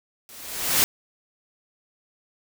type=noise with level ramp; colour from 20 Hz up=white; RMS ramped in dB=-46 to -17 dBFS; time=0.29-0.84 s; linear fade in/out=0 ms; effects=none